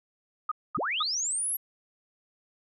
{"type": "tone bursts", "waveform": "sine", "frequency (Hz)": 1244.5, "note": "D#6", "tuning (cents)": 0, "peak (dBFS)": -25, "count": 3, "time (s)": [0.49, 1.028], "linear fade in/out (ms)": 5, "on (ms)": 26, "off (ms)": 230}
{"type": "linear sweep", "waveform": "sine", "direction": "up", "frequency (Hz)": [55, 11710], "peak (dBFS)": -27, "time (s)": [0.77, 1.57], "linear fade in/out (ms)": 10}
{"effects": []}